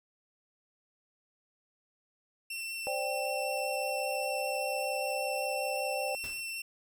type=tone with vibrato; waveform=sawtooth; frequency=2698 Hz; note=E7; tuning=40 cents sharp; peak=-33 dBFS; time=2.5-6.62 s; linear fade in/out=5 ms; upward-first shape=sine; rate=5.2 Hz; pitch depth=8 cents each way
type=chord; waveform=sine; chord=C suspended second; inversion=none; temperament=just; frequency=523.3 / 588.7 / 784.9 Hz; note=C5 / D5 / G5; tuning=0 / +4 / +2 cents; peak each=-36 dBFS; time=2.87-6.15 s; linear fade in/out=0 ms
type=noise with exponential decay; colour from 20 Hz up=pink; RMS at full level=-44 dBFS; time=6.24-6.53 s; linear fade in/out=0 ms; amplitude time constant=63 ms
effects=none